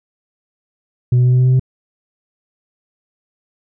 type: tone with pitch steps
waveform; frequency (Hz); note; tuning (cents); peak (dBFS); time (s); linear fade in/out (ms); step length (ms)
sine; 123.47 / 124.4 / 125.34 / 126.28 / 127.23 / 128.19 / 129.16; B2 / B2 / B2 / B2 / C3 / C3 / C3; 0 / +13 / +26 / +39 / -48 / -35 / -22; -6; 1.12-1.596; 5; 68
effects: tanh soft clip ceiling -8 dBFS